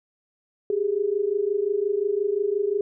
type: tone pair together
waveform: sine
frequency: 390.6 / 416.3 Hz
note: G4 / G#4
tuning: -6 / +4 cents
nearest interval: minor second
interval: 110 cents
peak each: -25 / -23 dBFS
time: 0.7-2.81 s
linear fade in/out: 2 ms
effects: none